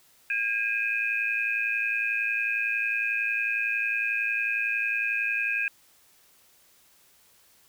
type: tone cluster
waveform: sine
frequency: 1622 / 2448 / 2559 Hz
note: G#6 / D#7 / D#7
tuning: -41 / -29 / +48 cents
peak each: -29 dBFS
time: 0.3-5.68 s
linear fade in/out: 2 ms
effects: white hiss -60 dBFS RMS until 7.68 s